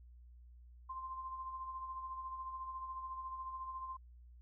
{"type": "tone with tremolo", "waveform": "sine", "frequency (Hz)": 1046.5, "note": "C6", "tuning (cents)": 0, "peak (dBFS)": -40, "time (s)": [0.89, 3.97], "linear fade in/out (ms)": 10, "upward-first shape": "sine", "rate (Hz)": 14, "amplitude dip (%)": 45, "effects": ["added 60 Hz sine -55 dBFS peak until 4.41 s"]}